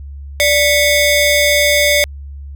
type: ring-modulated tone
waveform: sawtooth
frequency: 1396.9 Hz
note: F6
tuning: in tune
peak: -3 dBFS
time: 0.4-2.04 s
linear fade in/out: 0 ms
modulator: 810 Hz
effects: added 70 Hz sine -27 dBFS peak until 2.55 s